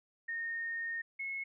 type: tone pair in turn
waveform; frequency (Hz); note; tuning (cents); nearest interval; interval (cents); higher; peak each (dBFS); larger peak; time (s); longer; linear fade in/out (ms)
sine; 1841 / 2181; A#6 / C#7; -22 / -29; minor third; 293; second; -35 / -36; first; 0.28-1.02 / 1.19-1.44; first; 10
effects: none